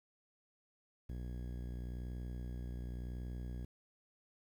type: tone with low-pass filter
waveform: sawtooth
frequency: 60.9 Hz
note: B1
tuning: 24 cents flat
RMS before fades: -43 dBFS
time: 1.09-3.65 s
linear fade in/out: 5 ms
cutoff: 340 Hz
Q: 0.66
effects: 11-bit